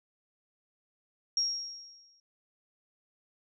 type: tone with exponential decay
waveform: sine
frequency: 5588 Hz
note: F8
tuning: in tune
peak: -24 dBFS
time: 1.37-2.2 s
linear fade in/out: 2 ms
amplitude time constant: 180 ms
effects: none